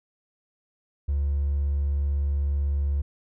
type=tone with hard clipping; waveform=triangle; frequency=71 Hz; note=C#2; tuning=42 cents sharp; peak=-22 dBFS; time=1.08-3.02 s; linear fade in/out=10 ms; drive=3 dB; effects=none